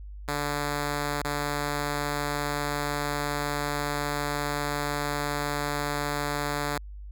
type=tone with dropouts; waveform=5% pulse; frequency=145.5 Hz; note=D3; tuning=16 cents flat; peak=-16 dBFS; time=0.28-6.78 s; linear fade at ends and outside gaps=2 ms; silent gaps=1.217-1.248 s; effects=added 50 Hz sine -38 dBFS peak until 7.11 s